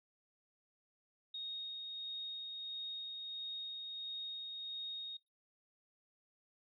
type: tone with tremolo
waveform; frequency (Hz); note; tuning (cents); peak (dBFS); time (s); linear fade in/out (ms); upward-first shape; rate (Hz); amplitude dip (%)
sine; 3729; A#7; 0; -40; 1.34-5.17; 5; sine; 1.5; 25
effects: noise-tail reverb RT60 0.2 s tail -25 dB re dry